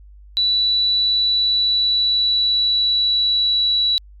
sine tone with pitch glide, 3951 to 3926 Hz, B7 to B7, 0 to -11 cents, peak -14 dBFS, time 0.37-3.98 s, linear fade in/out 0 ms, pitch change -11 cents, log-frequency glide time 1.22-3.79 s, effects added 50 Hz sine -40 dBFS peak until 4.2 s + MP3 96 kbps

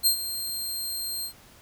15% pulse tone with ADSR envelope, 4186 Hz, C8, in tune, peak -10 dBFS, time 0.03-1.33 s, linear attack 33 ms, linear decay 94 ms, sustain -13 dB, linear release 89 ms, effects pink hiss -53 dBFS RMS until 1.61 s

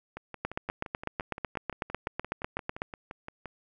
two click trains, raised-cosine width 0.5 ms, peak -24 / -15 dBFS, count 20 / 20, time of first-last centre 0.17-3.457 / 0.45-2.819 s, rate 5.78 / 8.02 Hz, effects none

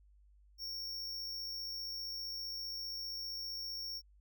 square tone with amplitude modulation, 5500 Hz, F8, 27 cents flat, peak -39 dBFS, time 0.58-4.02 s, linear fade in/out 50 ms, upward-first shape sine, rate 55.2 Hz, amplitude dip 25%, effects added 50 Hz sine -61 dBFS peak until 4.2 s

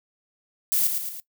violet noise with echo, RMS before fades -22 dBFS, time 0.72-0.87 s, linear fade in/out 0 ms, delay 110 ms, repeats 3, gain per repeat -5 dB, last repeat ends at 1.2 s, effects noise-tail reverb RT60 0.1 s tail -18 dB re dry

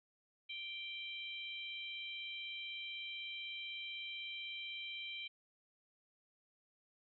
harmonic tone, 784 Hz, G5, in tune, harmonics 3 / 4 / 5, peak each -46 / -46 / -52 dBFS, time 0.49-5.28 s, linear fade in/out 10 ms, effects none

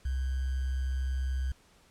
sine tone with sample-and-hold, 65.41 Hz, C2, in tune, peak -28 dBFS, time 0.05-1.52 s, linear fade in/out 5 ms, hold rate 1575 Hz, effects pink hiss -62 dBFS RMS until 1.9 s + low-pass 10000 Hz 12 dB/octave

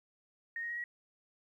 sine tone with pitch steps, 1852 / 1872.4 / 1893.1 / 1914 Hz, A#6 / A#6 / A#6 / A#6, -12 / +7 / +26 / +45 cents, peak -36 dBFS, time 0.56-0.84 s, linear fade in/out 2 ms, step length 70 ms, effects 12-bit

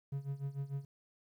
triangle tone with tremolo, 139 Hz, C#3, 5 cents sharp, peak -32 dBFS, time 0.12-0.85 s, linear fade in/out 5 ms, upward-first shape sine, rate 6.7 Hz, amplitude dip 85%, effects 12-bit

